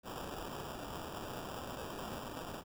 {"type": "noise with sample-and-hold", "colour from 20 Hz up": "white", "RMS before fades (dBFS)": -44, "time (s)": [0.03, 2.64], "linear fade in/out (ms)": 50, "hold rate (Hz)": 2100, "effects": []}